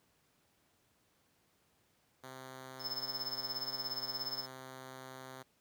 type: tone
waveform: 5% pulse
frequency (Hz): 130.81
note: C3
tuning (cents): 0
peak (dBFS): -36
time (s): 2.23-5.43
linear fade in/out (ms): 10
type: tone with tremolo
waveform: square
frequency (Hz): 5240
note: E8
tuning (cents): -11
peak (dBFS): -34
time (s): 2.79-4.47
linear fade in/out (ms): 50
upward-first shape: triangle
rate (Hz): 17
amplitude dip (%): 90
effects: pink hiss -73 dBFS RMS until 5.6 s + high-pass 80 Hz 12 dB/octave